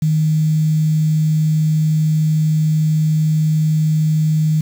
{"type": "tone with quantisation", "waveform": "sine", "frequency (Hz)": 155.56, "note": "D#3", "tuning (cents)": 0, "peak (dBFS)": -12, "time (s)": [0.02, 4.61], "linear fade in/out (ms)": 5, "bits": 6, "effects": []}